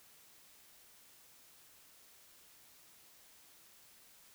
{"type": "silence", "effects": ["white hiss -62 dBFS RMS until 4.34 s"]}